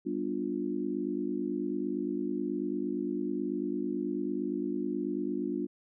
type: chord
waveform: sine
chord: G dominant seventh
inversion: none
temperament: just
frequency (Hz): 196 / 245 / 294 / 352.8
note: G3 / B3 / D4 / F4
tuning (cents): 0 / -14 / +2 / +18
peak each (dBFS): -38 / -36 / -34 / -35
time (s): 0.05-5.67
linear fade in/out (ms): 20
effects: none